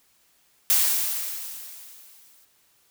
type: noise with exponential decay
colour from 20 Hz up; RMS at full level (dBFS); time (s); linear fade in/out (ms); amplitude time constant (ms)
blue; -18; 0.7-2.45; 0; 380
effects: white hiss -63 dBFS RMS until 2.9 s